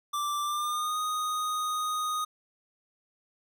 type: tone with pitch glide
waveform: square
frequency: 1174.7 to 1242.4 Hz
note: D6 to D#6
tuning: 0 to -3 cents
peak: -29 dBFS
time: 0.13-2.25 s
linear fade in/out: 10 ms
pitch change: +97 cents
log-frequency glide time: 0.42-0.98 s
effects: none